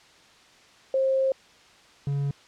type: tone pair in turn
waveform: sine / triangle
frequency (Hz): 532 / 140.91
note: C5 / C#3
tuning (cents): +29 / +29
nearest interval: octave + major seventh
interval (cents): 2300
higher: first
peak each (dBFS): -20 / -22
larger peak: first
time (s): 0.94-1.32 / 2.07-2.31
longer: first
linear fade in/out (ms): 2
effects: white hiss -54 dBFS RMS until 2.47 s + low-pass 5000 Hz 12 dB/octave